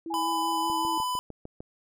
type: tone with vibrato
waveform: sine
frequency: 327.4 Hz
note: E4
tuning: 12 cents flat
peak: -33 dBFS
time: 0.06-0.98 s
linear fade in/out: 2 ms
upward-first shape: sine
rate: 5.2 Hz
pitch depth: 25 cents each way
type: tone with pitch glide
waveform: sine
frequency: 830.6 to 880 Hz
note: G#5 to A5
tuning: 0 to 0 cents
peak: -30 dBFS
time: 0.1-1.04 s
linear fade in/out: 10 ms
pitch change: +100 cents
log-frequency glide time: 0.54-0.88 s
type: tone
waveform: square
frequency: 1000 Hz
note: B5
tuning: 21 cents sharp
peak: -28 dBFS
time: 0.14-1.19 s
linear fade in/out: 0 ms
type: click train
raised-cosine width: 2 ms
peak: -27 dBFS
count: 7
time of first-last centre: 0.7-1.605 s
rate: 6.63 Hz
effects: none